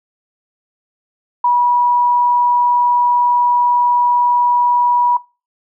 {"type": "tone", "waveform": "sine", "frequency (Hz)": 971, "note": "B5", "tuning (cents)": -30, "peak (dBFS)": -10, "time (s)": [1.44, 5.17], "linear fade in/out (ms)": 5, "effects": ["noise-tail reverb RT60 0.3 s tail -21 dB re dry"]}